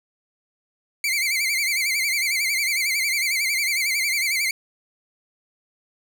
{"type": "tone with vibrato", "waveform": "sawtooth", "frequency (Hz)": 2199, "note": "C#7", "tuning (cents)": -14, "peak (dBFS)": -17, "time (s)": [1.04, 4.51], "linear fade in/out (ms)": 2, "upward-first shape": "sine", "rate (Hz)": 11, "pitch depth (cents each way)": 120, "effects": []}